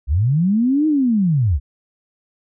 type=linear two-way sweep; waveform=sine; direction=up then down; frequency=59.2 to 315.9 to 59.2 Hz; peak=-13 dBFS; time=0.07-1.6 s; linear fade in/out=50 ms; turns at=0.87 s; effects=none